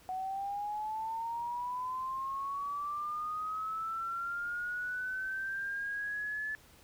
sine linear sweep, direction up, 740 to 1734 Hz, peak -34 dBFS, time 0.09-6.55 s, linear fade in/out 0 ms, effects pink hiss -60 dBFS RMS until 6.83 s

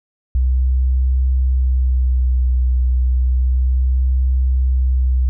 sine tone with vibrato, 63.5 Hz, B1, 49 cents sharp, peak -12 dBFS, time 0.35-5.29 s, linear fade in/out 0 ms, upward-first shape sine, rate 0.31 Hz, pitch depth 24 cents each way, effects none

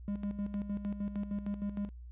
triangle tone with tremolo, 203.1 Hz, G#3, 38 cents flat, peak -30 dBFS, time 0.08-1.89 s, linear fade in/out 0 ms, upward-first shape square, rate 6.5 Hz, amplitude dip 65%, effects added 60 Hz sine -45 dBFS peak until 2.11 s + resampled to 8000 Hz

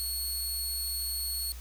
15% pulse tone, 4357 Hz, C#8, 31 cents flat, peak -25 dBFS, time 0-1.52 s, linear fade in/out 0 ms, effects added 60 Hz sine -40 dBFS peak until 1.6 s + white hiss -51 dBFS RMS until 1.6 s

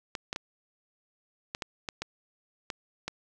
clicks, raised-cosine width 0.2 ms, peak -16 dBFS, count 9, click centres 0.152 / 0.329 / 0.361 / 1.549 / 1.622 / 1.888 / 2.02 / 2.702 / 3.08 s, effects none

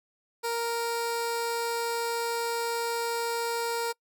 15% pulse tone with notch filter, 466.4 Hz, A#4, 1 cent sharp, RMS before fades -30 dBFS, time 0.43-3.93 s, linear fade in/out 20 ms, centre 1700 Hz, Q 1.9, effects noise-tail reverb RT60 0.1 s tail -26 dB re dry

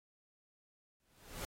pink noise with exponential growth, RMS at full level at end -41 dBFS, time 1-1.45 s, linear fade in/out 1 ms, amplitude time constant 96 ms, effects AAC 48 kbps

